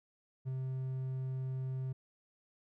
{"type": "tone with ADSR envelope", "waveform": "triangle", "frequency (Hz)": 130.81, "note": "C3", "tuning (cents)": 0, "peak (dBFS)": -31, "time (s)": [0.45, 1.93], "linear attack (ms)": 32, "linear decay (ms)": 5, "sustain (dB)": -2, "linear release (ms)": 10, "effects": []}